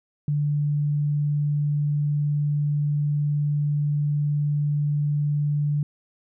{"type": "tone", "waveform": "sine", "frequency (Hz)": 146.83, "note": "D3", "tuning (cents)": 0, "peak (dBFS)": -20, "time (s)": [0.28, 5.83], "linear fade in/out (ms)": 2, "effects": []}